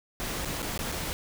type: noise with dropouts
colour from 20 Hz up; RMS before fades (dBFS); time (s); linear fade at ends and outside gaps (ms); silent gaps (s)
pink; -33; 0.2-1.13; 0; 0.449-0.455 / 0.621-0.627 / 0.777-0.791 / 0.918-0.923
effects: none